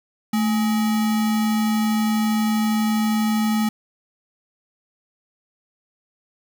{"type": "tone with sample-and-hold", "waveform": "sine", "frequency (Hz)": 218.8, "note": "A3", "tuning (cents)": -9, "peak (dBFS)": -17, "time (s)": [0.33, 3.69], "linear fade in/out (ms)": 5, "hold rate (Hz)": 1050, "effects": []}